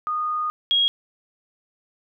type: tone pair in turn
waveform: sine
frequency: 1231 / 3286 Hz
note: D#6 / G#7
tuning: -19 / -19 cents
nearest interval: octave + perfect fourth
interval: 1700 cents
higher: second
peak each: -22 / -16 dBFS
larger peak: second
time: 0.07-0.5 / 0.71-0.88 s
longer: first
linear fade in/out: 0 ms
effects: none